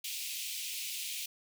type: high-pass noise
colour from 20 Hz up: pink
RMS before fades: -39 dBFS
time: 0.04-1.26 s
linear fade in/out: 5 ms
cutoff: 2400 Hz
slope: 48 dB/octave
effects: none